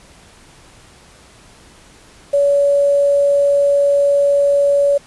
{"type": "tone with quantisation", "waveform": "sine", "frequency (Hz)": 567, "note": "C#5", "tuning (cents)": 39, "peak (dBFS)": -10, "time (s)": [2.33, 4.98], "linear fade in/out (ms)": 10, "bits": 6, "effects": ["pink hiss -45 dBFS RMS until 5.06 s", "resampled to 24000 Hz"]}